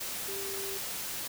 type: tone in noise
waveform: sine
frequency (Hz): 392.7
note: G4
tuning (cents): +3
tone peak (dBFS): -39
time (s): 0.28-0.78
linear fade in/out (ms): 10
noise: white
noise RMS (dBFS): -37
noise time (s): 0-1.28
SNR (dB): -5
effects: none